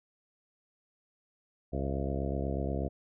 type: harmonic tone with a mistuned harmonic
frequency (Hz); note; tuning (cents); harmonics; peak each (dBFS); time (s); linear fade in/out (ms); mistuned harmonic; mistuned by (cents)
68.2; C#2; -28; 1 / 2 / 3 / 4 / 5 / 6 / 7 / 8 / 9 / 10; -34 / -37 / -39 / -40 / -41 / -42 / -42 / -43 / -44 / -44; 1.72-2.89; 20; 9; +52
effects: none